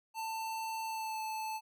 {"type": "tone with pitch glide", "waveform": "square", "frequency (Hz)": [891, 874.7], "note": ["A5", "A5"], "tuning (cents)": [22, -10], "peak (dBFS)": -37, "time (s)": [0.14, 1.61], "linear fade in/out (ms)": 50, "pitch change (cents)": -32, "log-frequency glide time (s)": [0.84, 1.21], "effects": []}